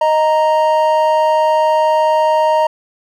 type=tone pair together; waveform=triangle; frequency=622.2 / 932.3 Hz; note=D#5 / A#5; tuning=0 / 0 cents; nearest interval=perfect fifth; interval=700 cents; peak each=-11 dBFS; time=0.01-2.67 s; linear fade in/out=5 ms; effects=none